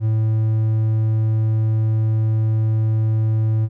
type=tone; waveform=triangle; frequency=110 Hz; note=A2; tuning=in tune; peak=-13 dBFS; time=0-3.69 s; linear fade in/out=50 ms; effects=none

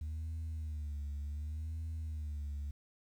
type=tone with vibrato; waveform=sine; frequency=76.1 Hz; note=D#2; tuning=38 cents flat; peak=-35 dBFS; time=0.01-2.71 s; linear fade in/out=5 ms; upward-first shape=sine; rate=0.68 Hz; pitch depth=100 cents each way; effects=tanh soft clip ceiling -36 dBFS + 11-bit

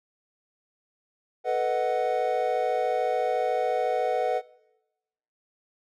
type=chord; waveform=triangle; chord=B dominant seventh; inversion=third; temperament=equal; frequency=440 / 493.9 / 622.3 / 740 Hz; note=A4 / B4 / D#5 / F#5; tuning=0 / 0 / 0 / 0 cents; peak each=-30 / -25 / -28 / -25 dBFS; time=1.44-4.42 s; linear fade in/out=50 ms; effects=noise-tail reverb RT60 1.0 s tail -22 dB re dry

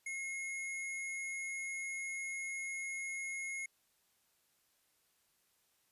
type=tone with sample-and-hold; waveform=sine; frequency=2157 Hz; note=C#7; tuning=48 cents flat; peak=-38 dBFS; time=0.06-3.66 s; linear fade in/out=5 ms; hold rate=8820 Hz; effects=white hiss -75 dBFS RMS until 5.91 s + resampled to 32000 Hz

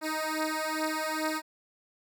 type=beating tone pair; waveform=10% pulse; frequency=311.1 / 313.5 Hz; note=D#4 / D#4; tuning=0 / +13 cents; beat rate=2.4 Hz; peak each=-24 dBFS; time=0.01-1.42 s; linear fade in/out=50 ms; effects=none

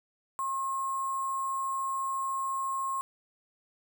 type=tone with sample-and-hold; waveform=sine; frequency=1074 Hz; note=C6; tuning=45 cents sharp; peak=-29 dBFS; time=0.39-3.01 s; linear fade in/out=0 ms; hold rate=8820 Hz; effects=none

